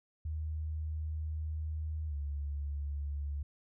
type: tone with pitch glide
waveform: sine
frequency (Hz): 77.78 to 71.74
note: D#2 to D2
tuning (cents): 0 to -40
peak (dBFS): -34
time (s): 0.25-3.43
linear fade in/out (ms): 5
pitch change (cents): -140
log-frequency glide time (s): 2.08-2.14
effects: none